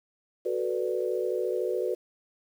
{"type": "chord", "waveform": "sine", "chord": "B minor seventh", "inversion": "second", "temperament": "equal", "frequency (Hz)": [370, 440, 493.9, 587.3], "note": ["F#4", "A4", "B4", "D5"], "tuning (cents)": [0, 0, 0, 0], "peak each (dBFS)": [-30, -33, -30, -36], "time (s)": [0.45, 1.95], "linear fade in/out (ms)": 10, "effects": ["9-bit"]}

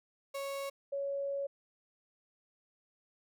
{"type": "tone pair in turn", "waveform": ["35% pulse", "sine"], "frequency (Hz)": [553, 557.8], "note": ["C#5", "C#5"], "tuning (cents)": [-4, 11], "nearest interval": "unison", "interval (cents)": 15, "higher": "second", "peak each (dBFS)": [-35, -33], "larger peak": "second", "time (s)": [[0.34, 0.7], [0.92, 1.47]], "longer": "second", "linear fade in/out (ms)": 10, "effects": []}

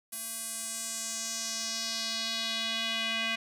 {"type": "tone with band-pass filter sweep", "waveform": "square", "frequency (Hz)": 225.5, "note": "A3", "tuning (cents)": 43, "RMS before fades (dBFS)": -34, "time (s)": [0.12, 3.36], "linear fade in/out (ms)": 10, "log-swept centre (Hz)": [11000, 2600], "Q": 2.5, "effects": []}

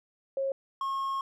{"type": "tone pair in turn", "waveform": ["sine", "triangle"], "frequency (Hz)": [542, 1084], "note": ["C#5", "C#6"], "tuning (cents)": [-39, -39], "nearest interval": "octave", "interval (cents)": 1200, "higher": "second", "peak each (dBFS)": -27, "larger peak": "neither", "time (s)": [[0.37, 0.52], [0.81, 1.21]], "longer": "second", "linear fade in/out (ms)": 2, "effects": []}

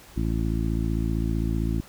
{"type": "harmonic tone", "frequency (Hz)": 55.5, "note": "A1", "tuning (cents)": 16, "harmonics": [1, 2, 3, 4, 5, 6], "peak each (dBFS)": [-26, -29, -31, -32, -33, -34], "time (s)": [0.16, 1.81], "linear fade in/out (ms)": 10, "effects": ["pink hiss -49 dBFS RMS until 1.88 s"]}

